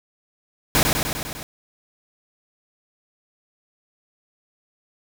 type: noise with echo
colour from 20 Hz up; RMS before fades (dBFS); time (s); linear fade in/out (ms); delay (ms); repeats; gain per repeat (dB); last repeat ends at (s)
pink; -17; 0.75-0.83; 0; 100; 6; -3; 1.43
effects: none